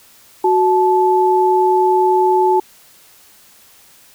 sine tone pair together, 369.6 / 870 Hz, F#4 / A5, -2 / -20 cents, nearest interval octave + minor third, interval 1482 cents, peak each -13 dBFS, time 0.44-2.6 s, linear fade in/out 5 ms, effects white hiss -47 dBFS RMS until 4.14 s

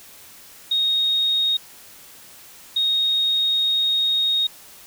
sine tone pair in turn, 3732 / 3732 Hz, A#7 / A#7, +1 / +1 cents, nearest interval unison, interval 0 cents, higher neither, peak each -17 dBFS, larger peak neither, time 0.71-1.57 / 2.76-4.47 s, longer second, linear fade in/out 5 ms, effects white hiss -45 dBFS RMS until 4.86 s

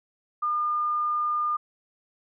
sine tone, 1210 Hz, D#6, 49 cents flat, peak -23 dBFS, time 0.42-1.57 s, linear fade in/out 10 ms, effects none

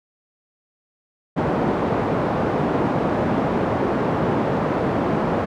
pink band-pass noise, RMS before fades -21 dBFS, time 1.36-5.46 s, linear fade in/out 20 ms, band 160 to 910 Hz, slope 12 dB/octave, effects none

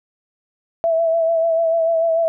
sine tone with vibrato, 659.3 Hz, E5, in tune, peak -14 dBFS, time 0.84-2.28 s, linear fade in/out 0 ms, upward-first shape sine, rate 6.8 Hz, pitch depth 32 cents each way, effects none

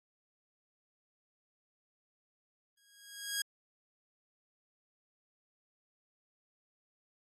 10% pulse tone with exponential growth, 1641 Hz, G#6, 21 cents flat, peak -22 dBFS, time 2.77-3.42 s, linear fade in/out 5 ms, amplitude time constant 140 ms, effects AAC 64 kbps

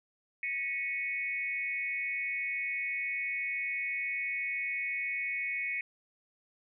sine tone with amplitude modulation, 2213 Hz, C#7, 3 cents flat, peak -27 dBFS, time 0.43-5.81 s, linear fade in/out 2 ms, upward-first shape sine, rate 280 Hz, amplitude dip 100%, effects none

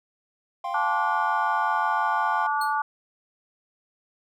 triangle chord, F suspended second, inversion none, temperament just, 698.5 / 785.8 / 1047.7 Hz, F5 / G5 / C6, 0 / +4 / +2 cents, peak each -30 dBFS, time 0.64-2.47 s, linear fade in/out 5 ms
harmonic tone, 290.5 Hz, D4, 19 cents flat, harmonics 3 / 4 / 5, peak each -25 / -27 / -29 dBFS, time 0.74-2.82 s, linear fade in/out 5 ms
sawtooth tone with exponential decay, 4300 Hz, C8, 47 cents sharp, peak -28 dBFS, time 2.61-2.76 s, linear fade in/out 5 ms, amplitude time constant 31 ms
effects none

